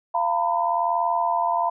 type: tone cluster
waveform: sine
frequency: 689 / 917 / 998 Hz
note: F5 / A#5 / B5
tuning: -24 / -29 / +18 cents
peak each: -24 dBFS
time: 0.14-1.7 s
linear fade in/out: 10 ms
effects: none